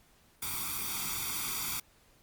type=noise with comb filter; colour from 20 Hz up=white; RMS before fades=-35 dBFS; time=0.42-1.8 s; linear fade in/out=5 ms; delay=0.86 ms; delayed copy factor=+1; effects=pink hiss -64 dBFS RMS until 2.22 s + Opus 48 kbps